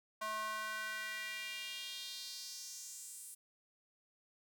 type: tone with high-pass filter sweep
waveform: square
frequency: 216 Hz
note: A3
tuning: 32 cents flat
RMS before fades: -44 dBFS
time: 0.21-3.35 s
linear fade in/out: 10 ms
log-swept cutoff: 930 to 9600 Hz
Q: 2.8
effects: none